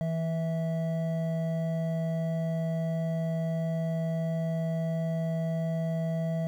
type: tone pair together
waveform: triangle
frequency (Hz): 163.5 / 654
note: E3 / E5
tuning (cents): -14 / -14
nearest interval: 2 octaves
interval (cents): 2400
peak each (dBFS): -26 / -32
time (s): 0.01-6.47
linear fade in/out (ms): 0
effects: 10-bit